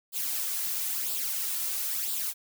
blue noise with flanger, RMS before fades -31 dBFS, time 0.12-2.34 s, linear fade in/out 50 ms, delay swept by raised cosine 0.24 to 2.94 ms, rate 1 Hz, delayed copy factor +0.6, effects none

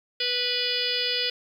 harmonic tone with a mistuned harmonic, 491.7 Hz, B4, 8 cents flat, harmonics 1 / 3 / 4 / 5 / 6 / 7 / 8 / 9 / 10, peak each -34 / -38 / -36 / -34 / -30 / -30 / -35 / -34 / -30 dBFS, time 0.2-1.3 s, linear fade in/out 5 ms, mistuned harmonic 8, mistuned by +62 cents, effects 9-bit

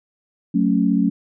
sine chord, F# minor, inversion none, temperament just, 185 / 222 / 277.5 Hz, F#3 / A3 / C#4, 0 / +16 / +2 cents, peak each -19 dBFS, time 0.54-1.1 s, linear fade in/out 10 ms, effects none

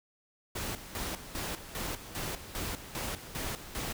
pink noise with tremolo, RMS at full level -36 dBFS, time 0.55-3.93 s, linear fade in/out 10 ms, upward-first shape square, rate 2.5 Hz, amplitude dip 70%, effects none

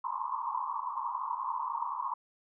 white band-pass noise, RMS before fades -35 dBFS, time 0.04-2.14 s, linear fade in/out 5 ms, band 910 to 1100 Hz, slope 96 dB/octave, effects none

